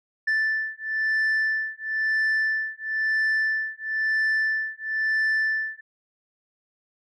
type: beating tone pair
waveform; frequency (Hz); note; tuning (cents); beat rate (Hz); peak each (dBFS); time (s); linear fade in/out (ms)
sine; 1760 / 1761; A6 / A6; 0 / +1; 1; -23; 0.27-5.81; 10
effects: tanh soft clip ceiling -19 dBFS